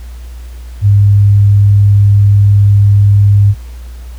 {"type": "tone", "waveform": "sine", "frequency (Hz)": 101.4, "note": "G#2", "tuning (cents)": -41, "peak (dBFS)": -3, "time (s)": [0.81, 3.55], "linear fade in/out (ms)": 50, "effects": ["added 60 Hz sine -24 dBFS peak until 4.18 s", "pink hiss -42 dBFS RMS until 4.18 s"]}